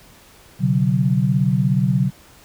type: tone cluster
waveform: sine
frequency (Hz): 127.3 / 144.1 / 186.5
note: C3 / D3 / F#3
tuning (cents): -47 / -33 / +14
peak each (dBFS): -19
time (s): 0.59-2.11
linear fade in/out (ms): 50
effects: pink hiss -48 dBFS RMS until 2.44 s